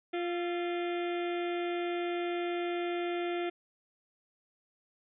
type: harmonic tone with a mistuned harmonic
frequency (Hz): 349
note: F4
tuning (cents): -1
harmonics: 1 / 2 / 4 / 5 / 6 / 7 / 8 / 9 / 10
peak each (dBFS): -32 / -38 / -45 / -48 / -45 / -47 / -53 / -51 / -51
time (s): 0.13-3.5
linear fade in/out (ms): 10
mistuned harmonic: 4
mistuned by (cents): -41
effects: none